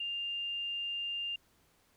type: tone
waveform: sine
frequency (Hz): 2800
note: F7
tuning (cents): +4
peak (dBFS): -34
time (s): 0-1.36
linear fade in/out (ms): 5
effects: pink hiss -69 dBFS RMS until 1.96 s